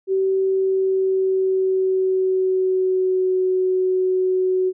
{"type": "tone with pitch glide", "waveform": "sine", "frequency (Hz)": [383, 371.7], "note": ["G4", "F#4"], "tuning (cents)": [-40, 8], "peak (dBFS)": -16, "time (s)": [0.07, 4.73], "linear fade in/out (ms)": 50, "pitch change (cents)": -52, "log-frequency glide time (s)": [0.39, 3.35], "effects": []}